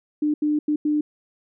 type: tone bursts at uneven times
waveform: sine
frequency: 299.5 Hz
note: D4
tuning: 34 cents sharp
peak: -18 dBFS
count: 4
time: 0.22-0.34 / 0.42-0.59 / 0.68-0.76 / 0.85-1.01 s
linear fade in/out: 5 ms
effects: none